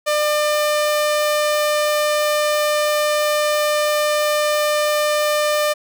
sawtooth tone, 599 Hz, D5, 34 cents sharp, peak -12 dBFS, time 0.06-5.74 s, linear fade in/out 20 ms, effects none

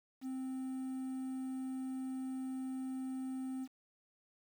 triangle tone with quantisation, 261.5 Hz, C4, 1 cent flat, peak -36 dBFS, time 0.21-3.68 s, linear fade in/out 50 ms, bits 10, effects none

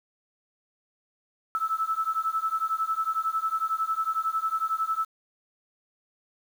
sine beating tone pair, 1306 / 1317 Hz, E6 / E6, -17 / -2 cents, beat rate 11 Hz, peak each -28 dBFS, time 1.55-5.05 s, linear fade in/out 0 ms, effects 8-bit

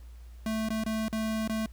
square tone with dropouts, 219.8 Hz, A3, 2 cents flat, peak -29 dBFS, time 0.46-1.66 s, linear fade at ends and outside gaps 2 ms, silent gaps 0.688-0.703 / 0.838-0.862 / 1.083-1.127 / 1.477-1.495 s, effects added 59 Hz sine -44 dBFS peak until 1.72 s + pink hiss -63 dBFS RMS until 1.72 s

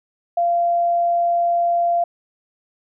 sine tone, 690 Hz, F5, 21 cents flat, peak -15 dBFS, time 0.37-2.04 s, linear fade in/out 5 ms, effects none

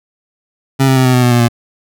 25% pulse tone with pitch steps, 135 / 132.45 / 129.95 / 127.5 / 125.09 / 122.73 / 120.41 / 118.14 Hz, C#3 / C3 / C3 / C3 / B2 / B2 / B2 / A#2, -45 / +22 / -11 / -44 / +23 / -10 / -43 / +24 cents, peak -4 dBFS, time 0.79-1.486 s, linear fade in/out 20 ms, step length 87 ms, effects none

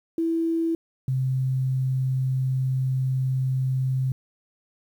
sine tone pair in turn, 329.6 / 130.8 Hz, E4 / C3, 0 / 0 cents, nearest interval octave + major third, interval 1600 cents, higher first, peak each -21 dBFS, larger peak neither, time 0.18-0.75 / 1.08-4.12 s, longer second, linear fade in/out 2 ms, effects 9-bit

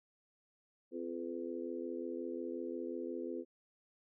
harmonic tone with a mistuned harmonic, 85.6 Hz, F2, 34 cents flat, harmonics 3 / 4 / 5 / 6, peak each -44 / -42 / -45 / -46 dBFS, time 0.91-3.45 s, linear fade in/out 50 ms, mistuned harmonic 6, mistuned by -38 cents, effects none

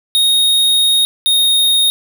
square tone pair in turn, 3729 / 3713 Hz, A#7 / A#7, 0 / -8 cents, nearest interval unison, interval 8 cents, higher first, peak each -10 dBFS, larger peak neither, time 0.15-1.05 / 1.26-1.9 s, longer first, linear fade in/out 0 ms, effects none

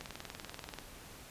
click train, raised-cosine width 0.2 ms, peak -25 dBFS, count 17, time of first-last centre 0.01-0.787 s, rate 20.6 Hz, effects pink hiss -52 dBFS RMS until 1.3 s + resampled to 32000 Hz

